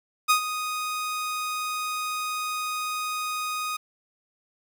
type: tone with ADSR envelope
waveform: sawtooth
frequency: 1244.5 Hz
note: D#6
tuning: in tune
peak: -12 dBFS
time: 0.28-3.77 s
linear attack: 23 ms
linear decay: 97 ms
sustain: -12 dB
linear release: 10 ms
effects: 9-bit